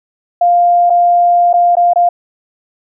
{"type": "tone with dropouts", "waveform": "sine", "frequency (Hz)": 700, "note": "F5", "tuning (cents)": 4, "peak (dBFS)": -6, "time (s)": [0.41, 2.09], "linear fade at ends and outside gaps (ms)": 5, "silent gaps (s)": [[0.898, 0.902], [1.53, 1.538], [1.754, 1.768], [1.935, 1.958]], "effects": []}